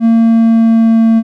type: tone with pitch glide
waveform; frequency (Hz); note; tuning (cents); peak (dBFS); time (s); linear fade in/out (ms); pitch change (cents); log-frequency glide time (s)
triangle; 228.1 to 225.6; A#3 to A3; -37 to +44; -3; 0-1.23; 50; -19; 0.14-1.12
effects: none